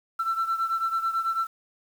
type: beating tone pair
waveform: sine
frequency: 1338 / 1347.1 Hz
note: E6 / E6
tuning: +25 / +37 cents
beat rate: 9.1 Hz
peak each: -24 / -28 dBFS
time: 0.19-1.47 s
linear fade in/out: 10 ms
effects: tanh soft clip ceiling -20 dBFS + 8-bit